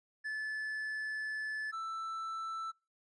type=tone pair in turn; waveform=triangle; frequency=1735 / 1325.6 Hz; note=A6 / E6; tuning=-25 / +9 cents; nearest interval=perfect fourth; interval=466 cents; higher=first; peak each=-34 / -35 dBFS; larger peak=first; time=0.24-1.72 / 1.72-2.72 s; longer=first; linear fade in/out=20 ms; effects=noise-tail reverb RT60 0.3 s tail -26 dB re dry + resampled to 22050 Hz